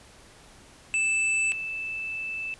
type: tone pair in turn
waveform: square / sine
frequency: 2637 / 2637 Hz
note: E7 / E7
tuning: 0 / 0 cents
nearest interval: unison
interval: 0 cents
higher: neither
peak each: -23 / -30 dBFS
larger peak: first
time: 0.94-1.52 / 1.52-2.54 s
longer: second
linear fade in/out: 0 ms
effects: pink hiss -52 dBFS RMS until 2.59 s + resampled to 24000 Hz